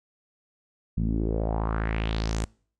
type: tone with low-pass filter sweep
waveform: sawtooth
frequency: 54.8 Hz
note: A1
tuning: 6 cents flat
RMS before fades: -27 dBFS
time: 0.97-2.45 s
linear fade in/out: 5 ms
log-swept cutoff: 180 to 8400 Hz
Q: 3.2
effects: noise-tail reverb RT60 0.5 s tail -26 dB re dry